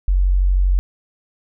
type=tone; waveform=sine; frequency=46.25 Hz; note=F#1; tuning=in tune; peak=-12 dBFS; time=0.08-0.79 s; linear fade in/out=0 ms; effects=none